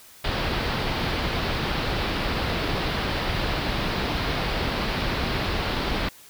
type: low-pass noise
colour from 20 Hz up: pink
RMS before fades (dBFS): -26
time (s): 0.24-6.09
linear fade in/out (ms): 5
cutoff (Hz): 4800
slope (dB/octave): 48
effects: white hiss -49 dBFS RMS until 6.29 s